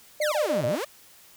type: tone bursts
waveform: sine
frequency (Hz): 603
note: D5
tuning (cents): +46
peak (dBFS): -23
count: 4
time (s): 0.2-0.755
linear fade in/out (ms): 5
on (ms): 120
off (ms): 25
type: exponential two-way sweep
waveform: sawtooth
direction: down then up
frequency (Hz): 2296 to 108.5 to 637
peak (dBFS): -24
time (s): 0.21-0.85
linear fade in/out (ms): 10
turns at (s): 0.66
effects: white hiss -53 dBFS RMS until 1.36 s